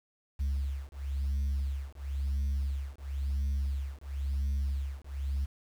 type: beating tone pair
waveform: sine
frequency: 68.4 / 69.37 Hz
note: C#2 / C#2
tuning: -23 / +2 cents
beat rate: 0.97 Hz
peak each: -31 dBFS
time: 0.39-5.46 s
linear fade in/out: 20 ms
effects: tanh soft clip ceiling -26 dBFS + 9-bit